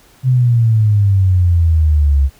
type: exponential sweep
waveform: sine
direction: down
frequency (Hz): 130.81 to 67.3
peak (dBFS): -8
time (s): 0.23-2.3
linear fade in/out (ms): 50
effects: pink hiss -48 dBFS RMS until 2.39 s